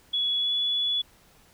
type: tone with pitch glide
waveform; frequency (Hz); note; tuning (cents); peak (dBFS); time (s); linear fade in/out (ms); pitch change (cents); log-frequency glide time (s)
sine; 3383 to 3414; G#7 to G#7; +31 to +47; -23; 0.13-1.02; 10; +16; 0.39-0.52
effects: pink hiss -58 dBFS RMS until 1.53 s